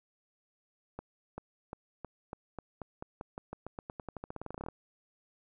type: accelerating click train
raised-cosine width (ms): 1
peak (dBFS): -26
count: 29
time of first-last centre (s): 0.99-4.686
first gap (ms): 390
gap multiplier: 0.9
effects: none